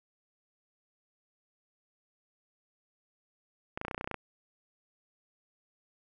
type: clicks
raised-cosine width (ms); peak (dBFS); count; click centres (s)
0.5; -20; 12; 3.775 / 3.814 / 3.85 / 3.882 / 3.912 / 3.946 / 3.979 / 4.011 / 4.044 / 4.075 / 4.113 / 4.143
effects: none